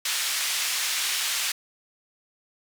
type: band-pass noise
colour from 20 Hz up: pink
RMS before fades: -27 dBFS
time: 0.05-1.52 s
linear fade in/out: 5 ms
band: 2200 to 11000 Hz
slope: 12 dB/octave
effects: none